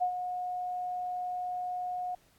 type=tone with ADSR envelope; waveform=sine; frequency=724 Hz; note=F#5; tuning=38 cents flat; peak=-24 dBFS; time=0-2.15 s; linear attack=24 ms; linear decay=86 ms; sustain=-8 dB; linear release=5 ms; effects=pink hiss -66 dBFS RMS until 2.38 s + AAC 64 kbps